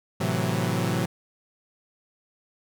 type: chord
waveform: sawtooth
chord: F# half-diminished seventh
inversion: first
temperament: equal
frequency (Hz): 110 / 130.81 / 164.81 / 185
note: A2 / C3 / E3 / F#3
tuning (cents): 0 / 0 / 0 / 0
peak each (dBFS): -25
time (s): 0.2-1.06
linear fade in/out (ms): 10
effects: none